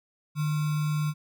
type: tone with sample-and-hold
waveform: sine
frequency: 151.4 Hz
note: D#3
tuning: 47 cents flat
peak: -24 dBFS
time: 0.35-1.14 s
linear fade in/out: 50 ms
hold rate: 1225 Hz
effects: none